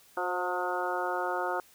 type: harmonic tone with a mistuned harmonic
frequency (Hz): 180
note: F#3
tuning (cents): -47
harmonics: 2 / 3 / 4 / 5 / 6 / 7 / 8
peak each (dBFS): -36 / -36 / -35 / -35 / -42 / -36 / -37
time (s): 0.17-1.6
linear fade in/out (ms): 2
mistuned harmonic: 3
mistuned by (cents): -29
effects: white hiss -59 dBFS RMS until 1.74 s